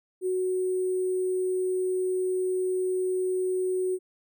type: tone with sample-and-hold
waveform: sine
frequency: 370 Hz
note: F#4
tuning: in tune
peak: -24 dBFS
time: 0.21-3.99 s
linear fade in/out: 50 ms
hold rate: 8820 Hz
effects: none